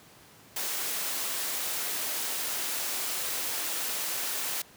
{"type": "high-pass noise", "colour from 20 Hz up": "white", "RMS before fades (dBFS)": -32, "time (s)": [0.56, 4.62], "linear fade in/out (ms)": 5, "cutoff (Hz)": 310, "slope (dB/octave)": 12, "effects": ["pink hiss -54 dBFS RMS until 4.76 s", "high-pass 100 Hz 12 dB/octave"]}